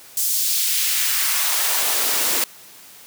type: noise with high-pass filter sweep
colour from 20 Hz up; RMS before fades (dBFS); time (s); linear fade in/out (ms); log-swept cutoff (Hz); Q
white; -20; 0.17-2.44; 2; 6400 to 220; 0.94
effects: white hiss -44 dBFS RMS until 3.06 s + high-pass 100 Hz 12 dB/octave